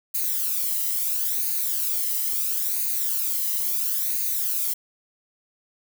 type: noise with flanger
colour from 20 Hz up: violet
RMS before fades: -25 dBFS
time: 0.14-4.74 s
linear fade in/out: 10 ms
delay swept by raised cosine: 0.45 to 1.01 ms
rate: 0.74 Hz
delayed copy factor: +0.65
effects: none